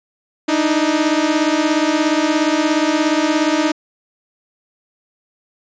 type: beating tone pair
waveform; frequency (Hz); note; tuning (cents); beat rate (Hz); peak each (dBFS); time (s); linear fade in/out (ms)
sawtooth; 300 / 317; D4 / D#4; +37 / +32; 17; -13; 0.48-3.72; 10
effects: resampled to 16000 Hz